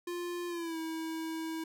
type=tone with pitch glide; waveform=square; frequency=350 to 322.8 Hz; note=F4 to E4; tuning=+4 to -36 cents; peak=-36 dBFS; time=0.07-1.64 s; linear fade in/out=5 ms; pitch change=-140 cents; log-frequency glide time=0.48-0.78 s; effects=none